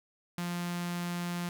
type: tone with notch filter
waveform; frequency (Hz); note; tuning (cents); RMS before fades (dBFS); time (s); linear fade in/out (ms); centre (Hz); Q
sawtooth; 174.61; F3; 0; -35; 0.38-1.49; 2; 440; 0.9
effects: 11-bit